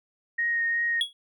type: tone with vibrato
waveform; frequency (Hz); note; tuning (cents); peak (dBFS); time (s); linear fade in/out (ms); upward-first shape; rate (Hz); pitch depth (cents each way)
sine; 1864.7; A#6; 0; -23; 0.38-1.01; 10; triangle; 2.7; 14
type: tone with exponential decay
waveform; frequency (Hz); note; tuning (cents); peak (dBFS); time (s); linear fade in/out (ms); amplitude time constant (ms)
triangle; 3343; G#7; +11; -17; 1.01-1.13; 1; 26
effects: none